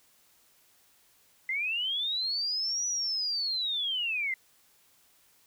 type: linear two-way sweep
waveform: sine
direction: up then down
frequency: 2026 to 5920 to 2026 Hz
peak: -28 dBFS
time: 1.49-4.34 s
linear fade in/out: 2 ms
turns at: 2.87 s
effects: white hiss -64 dBFS RMS until 5.46 s